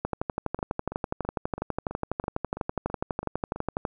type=two click trains; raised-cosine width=1 ms; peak=-13 / -21 dBFS; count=47 / 10; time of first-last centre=0.05-3.852 / 0.59-3.56 s; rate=12.1 / 3.03 Hz; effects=none